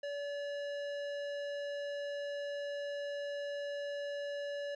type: tone with hard clipping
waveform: sine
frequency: 573 Hz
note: D5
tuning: 43 cents flat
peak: -39 dBFS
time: 0.03-4.75 s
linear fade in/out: 5 ms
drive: 14 dB
effects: resampled to 24000 Hz